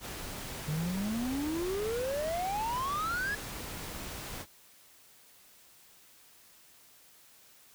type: noise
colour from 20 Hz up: pink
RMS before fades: -41 dBFS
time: 0-4.46 s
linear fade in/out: 50 ms
type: exponential sweep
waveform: triangle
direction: up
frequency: 146.83 to 1712 Hz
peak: -29 dBFS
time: 0.68-3.35 s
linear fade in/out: 5 ms
effects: white hiss -59 dBFS RMS until 7.74 s